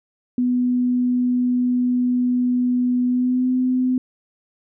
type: tone with pitch glide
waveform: sine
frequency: 247.9 to 254.3 Hz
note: B3 to C4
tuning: +7 to -49 cents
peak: -16 dBFS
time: 0.38-3.98 s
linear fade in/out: 2 ms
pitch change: +44 cents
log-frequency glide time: 3.07-3.49 s
effects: none